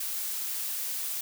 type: noise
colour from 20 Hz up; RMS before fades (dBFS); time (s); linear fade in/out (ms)
blue; -33; 0-1.21; 5
effects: none